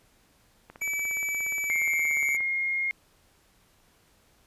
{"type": "click train", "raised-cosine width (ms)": 0.5, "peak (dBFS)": -29, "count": 30, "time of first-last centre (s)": [0.7, 2.406], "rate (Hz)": 17}
{"type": "tone with pitch glide", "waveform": "square", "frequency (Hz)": [2300, 2281], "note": ["D7", "C#7"], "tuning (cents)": [-37, 49], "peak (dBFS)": -28, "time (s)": [0.81, 2.37], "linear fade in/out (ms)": 10, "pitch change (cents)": -14, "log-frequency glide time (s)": [1.94, 2.25]}
{"type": "tone", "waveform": "sine", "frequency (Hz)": 2140, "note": "C7", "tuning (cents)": 38, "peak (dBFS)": -25, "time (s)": [1.7, 2.91], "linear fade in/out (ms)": 0}
{"effects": ["pink hiss -63 dBFS RMS until 4.46 s", "resampled to 32000 Hz"]}